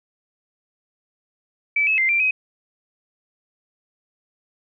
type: tone with pitch steps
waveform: sine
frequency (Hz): 2309 / 2587 / 2087 / 2362 / 2527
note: D7 / E7 / C7 / D7 / D#7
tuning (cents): -30 / -33 / -5 / +9 / +26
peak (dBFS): -16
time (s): 1.76-2.31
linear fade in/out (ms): 5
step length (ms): 110
effects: none